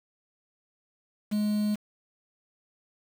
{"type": "tone with quantisation", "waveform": "triangle", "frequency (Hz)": 210, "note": "G#3", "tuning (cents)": 19, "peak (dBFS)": -22, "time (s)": [1.31, 1.76], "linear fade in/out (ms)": 20, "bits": 7, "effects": []}